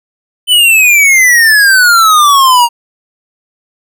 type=exponential sweep; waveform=square; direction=down; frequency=3050 to 930 Hz; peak=-4 dBFS; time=0.47-2.69 s; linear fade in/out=50 ms; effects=none